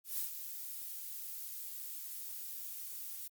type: noise with ADSR envelope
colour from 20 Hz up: violet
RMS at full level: -36 dBFS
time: 0.04-3.28 s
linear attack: 150 ms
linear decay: 110 ms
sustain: -8 dB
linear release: 9 ms
effects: Opus 48 kbps